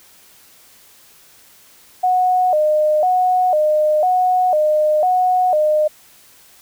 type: tone with vibrato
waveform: sine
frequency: 669 Hz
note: E5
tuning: 25 cents sharp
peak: -12 dBFS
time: 2.03-5.88 s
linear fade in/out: 10 ms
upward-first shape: square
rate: 1 Hz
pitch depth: 160 cents each way
effects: white hiss -48 dBFS RMS until 6.61 s